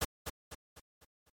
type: noise with echo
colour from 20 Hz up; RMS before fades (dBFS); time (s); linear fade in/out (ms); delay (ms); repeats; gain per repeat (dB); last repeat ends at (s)
pink; -31; 0.01-0.05; 10; 250; 5; -7; 1.3
effects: MP3 64 kbps